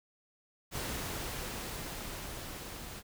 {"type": "noise with level ramp", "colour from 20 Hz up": "pink", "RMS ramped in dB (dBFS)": [-37, -45], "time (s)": [0.71, 3.03], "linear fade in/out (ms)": 50, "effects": []}